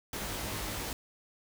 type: noise with comb filter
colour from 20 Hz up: pink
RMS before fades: -37 dBFS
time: 0.13-0.93 s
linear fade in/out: 2 ms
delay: 19 ms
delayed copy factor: +0.85
effects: none